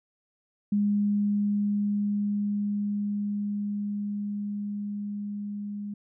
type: tone with level ramp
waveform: sine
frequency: 205.1 Hz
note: G#3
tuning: 21 cents flat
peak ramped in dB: -21 to -32 dBFS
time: 0.72-5.94 s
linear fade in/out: 5 ms
effects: none